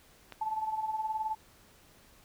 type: click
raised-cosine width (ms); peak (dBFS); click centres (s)
0.3; -27; 0.323
type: tone with tremolo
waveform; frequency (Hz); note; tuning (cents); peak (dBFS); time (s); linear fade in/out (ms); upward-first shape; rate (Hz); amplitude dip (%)
sine; 872; A5; -16; -28; 0.41-1.35; 5; sine; 19; 65
effects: pink hiss -60 dBFS RMS until 2.24 s